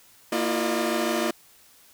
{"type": "tone cluster", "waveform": "sawtooth", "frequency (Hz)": [232.4, 328.8, 355.4, 604], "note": ["A#3", "E4", "F4", "D5"], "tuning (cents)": [-5, -4, 30, 48], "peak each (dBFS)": -25, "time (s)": [0.32, 1.31], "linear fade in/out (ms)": 5, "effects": ["white hiss -55 dBFS RMS until 1.93 s"]}